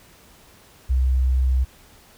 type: tone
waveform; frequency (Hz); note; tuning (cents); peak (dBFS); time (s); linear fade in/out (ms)
sine; 64.5; C2; -24; -15; 0.89-1.65; 20
effects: tanh soft clip ceiling -11 dBFS + pink hiss -51 dBFS RMS until 2.17 s